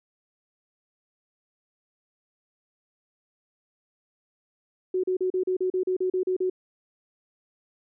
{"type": "tone bursts", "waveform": "sine", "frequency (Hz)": 370, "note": "F#4", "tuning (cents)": 0, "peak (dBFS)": -22, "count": 12, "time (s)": [4.94, 6.499], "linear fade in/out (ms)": 5, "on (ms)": 96, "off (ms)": 37, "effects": []}